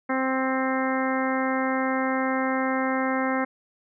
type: harmonic tone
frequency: 262.5 Hz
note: C4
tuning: 6 cents sharp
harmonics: 1 / 2 / 3 / 4 / 5 / 6 / 7 / 8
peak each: -26 / -29 / -31 / -32 / -33 / -34 / -34 / -35 dBFS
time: 0.09-3.45 s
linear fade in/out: 10 ms
effects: none